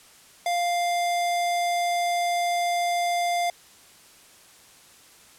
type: tone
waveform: square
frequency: 698.5 Hz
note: F5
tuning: in tune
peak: -23 dBFS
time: 0.46-3.5 s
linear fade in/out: 2 ms
effects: white hiss -52 dBFS RMS until 5.38 s + low-pass 11000 Hz 12 dB/octave